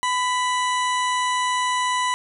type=harmonic tone with a mistuned harmonic; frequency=987.8 Hz; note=B5; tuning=in tune; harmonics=1 / 2 / 3 / 4 / 6 / 7 / 8 / 9 / 10; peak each=-21 / -27 / -31 / -33 / -37 / -38 / -39 / -40 / -41 dBFS; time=0.03-2.14 s; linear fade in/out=0 ms; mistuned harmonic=1; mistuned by=+24 cents; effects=none